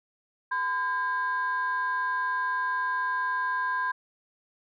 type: tone pair together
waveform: sine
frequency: 1014.9 / 1611 Hz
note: B5 / G6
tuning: +47 / +47 cents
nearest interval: minor sixth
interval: 800 cents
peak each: -27 / -28 dBFS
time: 0.51-3.92 s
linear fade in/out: 10 ms
effects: tanh soft clip ceiling -19 dBFS